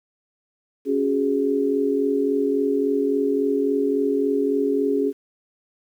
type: chord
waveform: sine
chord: C# suspended fourth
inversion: none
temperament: equal with one note detuned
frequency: 277.2 / 371.7 / 415.3 Hz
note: C#4 / F#4 / G#4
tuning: 0 / +8 / 0 cents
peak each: -22 / -27 / -21 dBFS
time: 0.85-5.13 s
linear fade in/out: 50 ms
effects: 9-bit